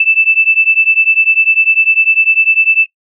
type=beating tone pair; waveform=sine; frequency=2637 / 2647 Hz; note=E7 / E7; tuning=0 / +7 cents; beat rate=10 Hz; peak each=-10 dBFS; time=0-2.86 s; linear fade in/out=5 ms; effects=noise-tail reverb RT60 0.1 s tail -21 dB re dry